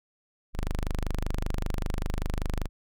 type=tone; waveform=sawtooth; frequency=25.16 Hz; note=G0; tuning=46 cents sharp; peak=-23 dBFS; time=0.53-2.69 s; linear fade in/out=50 ms; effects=none